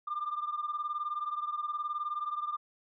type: beating tone pair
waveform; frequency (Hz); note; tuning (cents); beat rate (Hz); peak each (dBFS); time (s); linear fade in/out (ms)
sine; 1193 / 1212; D6 / D#6; +27 / -46; 19; -33 / -36; 0.07-2.57; 10
effects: tanh soft clip ceiling -27 dBFS